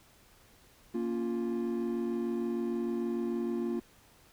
triangle chord, Bb minor, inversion none, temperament just, 233.1 / 279.7 / 349.6 Hz, Bb3 / Db4 / F4, 0 / +16 / +2 cents, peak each -31 / -37 / -31 dBFS, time 0.94-3.8 s, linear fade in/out 10 ms, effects tanh soft clip ceiling -21 dBFS + pink hiss -61 dBFS RMS until 4.32 s

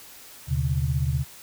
sine tone cluster, 77.6 / 126.1 / 142.2 Hz, D#2 / B2 / C#3, -4 / +36 / +45 cents, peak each -26 dBFS, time 0.47-1.25 s, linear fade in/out 50 ms, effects white hiss -46 dBFS RMS until 1.42 s

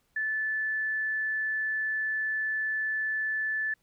sine tone, 1745 Hz, A6, 15 cents flat, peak -27 dBFS, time 0.16-3.74 s, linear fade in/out 5 ms, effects pink hiss -72 dBFS RMS until 3.82 s

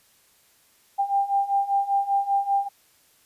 sine beating tone pair, 792 / 797.1 Hz, G5 / G5, +18 / +29 cents, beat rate 5.1 Hz, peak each -25 / -22 dBFS, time 0.98-2.69 s, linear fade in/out 20 ms, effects white hiss -60 dBFS RMS until 3.25 s + resampled to 32000 Hz

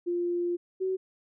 sine tone pair in turn, 349.2 / 376.6 Hz, F4 / F#4, 0 / +31 cents, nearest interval minor second, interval 131 cents, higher second, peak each -26 dBFS, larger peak neither, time 0.06-0.57 / 0.8-0.97 s, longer first, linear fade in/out 20 ms, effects none

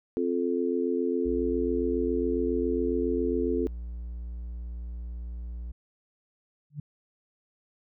sine chord, F major, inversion second, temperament just, 261.9 / 349.2 / 436.5 Hz, C4 / F4 / A4, +2 / 0 / -14 cents, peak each -29 dBFS, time 0.17-3.67 s, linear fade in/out 0 ms
triangle tone, 59 Hz, A#1, 22 cents sharp, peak -32 dBFS, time 1.25-5.72 s, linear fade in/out 10 ms
sine tone with exponential growth, 146.83 Hz, D3, in tune, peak -29 dBFS, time 6.7-6.8 s, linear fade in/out 5 ms, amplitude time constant 21 ms
effects none

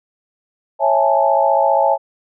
sine chord, A major seventh, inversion first, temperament just, 550 / 660 / 825 / 880 Hz, C#5 / E5 / G#5 / A5, -14 / +2 / -12 / 0 cents, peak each -17 dBFS, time 0.79-1.98 s, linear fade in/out 50 ms, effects none

